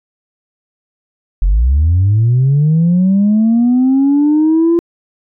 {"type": "linear sweep", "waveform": "sine", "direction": "up", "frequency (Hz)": [41.2, 342.8], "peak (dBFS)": -6, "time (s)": [1.42, 4.79], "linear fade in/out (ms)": 0, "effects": ["tanh soft clip ceiling -5 dBFS"]}